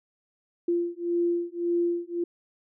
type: beating tone pair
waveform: sine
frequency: 344.3 / 346.1 Hz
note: F4 / F4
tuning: -25 / -16 cents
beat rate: 1.8 Hz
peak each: -27 dBFS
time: 0.68-2.24 s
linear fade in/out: 5 ms
effects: none